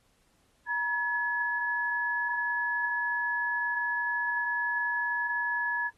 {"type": "tone pair together", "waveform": "sine", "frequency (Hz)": [955, 1701.6], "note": ["A#5", "G#6"], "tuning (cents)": [42, 42], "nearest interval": "minor seventh", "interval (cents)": 1000, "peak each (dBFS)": [-33, -28], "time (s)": [0.66, 5.91], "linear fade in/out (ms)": 50, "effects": ["pink hiss -69 dBFS RMS until 5.97 s", "AAC 32 kbps"]}